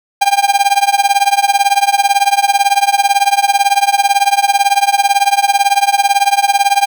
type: tone with tremolo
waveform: 45% pulse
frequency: 800 Hz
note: G5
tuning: 35 cents sharp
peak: -5 dBFS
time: 0.21-6.86 s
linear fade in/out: 10 ms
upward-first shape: triangle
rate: 18 Hz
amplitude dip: 100%
effects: none